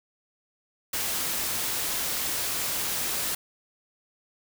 white noise, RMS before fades -29 dBFS, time 0.93-3.35 s, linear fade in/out 5 ms, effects none

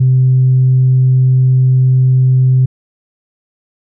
sine tone, 129.2 Hz, C3, 21 cents flat, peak -5 dBFS, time 0-2.66 s, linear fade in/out 10 ms, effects tanh soft clip ceiling -2 dBFS

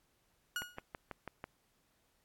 30% pulse tone with exponential decay, 1448 Hz, F#6, 38 cents flat, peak -30 dBFS, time 0.56-0.82 s, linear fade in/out 1 ms, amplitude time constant 55 ms
click train, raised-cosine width 0.5 ms, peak -27 dBFS, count 6, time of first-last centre 0.62-1.441 s, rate 6.09 Hz
effects pink hiss -75 dBFS RMS until 2.24 s + AAC 64 kbps

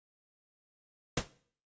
pink noise with exponential decay, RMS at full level -25 dBFS, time 1.17-1.28 s, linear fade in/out 5 ms, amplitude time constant 23 ms, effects noise-tail reverb RT60 0.5 s tail -18 dB re dry + resampled to 16000 Hz

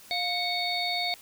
harmonic tone with a mistuned harmonic, 740 Hz, F#5, in tune, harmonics 1 / 3 / 5 / 6, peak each -32 / -32 / -32 / -32 dBFS, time 0.11-1.14 s, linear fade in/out 0 ms, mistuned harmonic 1, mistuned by -81 cents, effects white hiss -51 dBFS RMS until 1.21 s

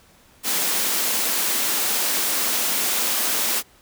white high-pass noise, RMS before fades -22 dBFS, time 0.43-3.63 s, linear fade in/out 50 ms, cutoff 180 Hz, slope 48 dB/octave, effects pink hiss -54 dBFS RMS until 3.81 s

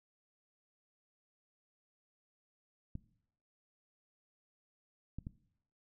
clicks, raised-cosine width 5 ms, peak -29 dBFS, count 3, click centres 2.954 / 5.186 / 5.269 s, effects noise-tail reverb RT60 0.7 s tail -19 dB re dry

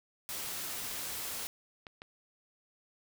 white noise, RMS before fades -39 dBFS, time 0.29-1.47 s, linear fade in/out 0 ms
clicks, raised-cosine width 0.3 ms, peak -29 dBFS, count 3, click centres 0.912 / 1.868 / 2.019 s
effects none

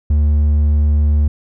sine tone with hard clipping, 74.4 Hz, D2, 23 cents sharp, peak -11 dBFS, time 0.1-1.28 s, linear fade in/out 5 ms, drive 3 dB, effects none

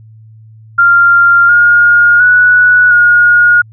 sine tone with pitch steps, 1392 / 1425 / 1472 / 1436 Hz, F6 / F6 / F#6 / F6, -6 / +34 / -9 / +48 cents, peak -3 dBFS, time 0.78-3.62 s, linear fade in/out 10 ms, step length 710 ms, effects added 110 Hz sine -34 dBFS peak until 3.72 s

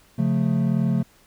triangle chord, Db augmented, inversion none, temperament equal with one note detuned, 138.59 / 177.56 / 220 Hz, Db3 / F3 / A3, 0 / +29 / 0 cents, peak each -21 dBFS, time 0.18-1.03 s, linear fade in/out 10 ms, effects pink hiss -56 dBFS RMS until 1.26 s

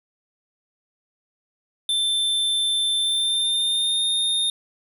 square tone with pitch glide, 3550 to 3658 Hz, A7 to A#7, +15 to -33 cents, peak -20 dBFS, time 1.89-4.5 s, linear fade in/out 2 ms, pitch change +52 cents, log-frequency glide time 2.99-4.04 s, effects none

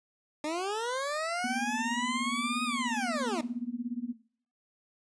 20% pulse linear two-way sweep, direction up then down, 293.7 to 1256 to 293.7 Hz, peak -26 dBFS, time 0.44-3.41 s, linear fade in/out 2 ms, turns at 2.64 s
sine tone with tremolo, 240.6 Hz, B3, 45 cents flat, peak -29 dBFS, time 1.44-4.13 s, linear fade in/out 2 ms, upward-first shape sine, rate 17 Hz, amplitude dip 95%
effects noise-tail reverb RT60 0.5 s tail -17 dB re dry + resampled to 22050 Hz

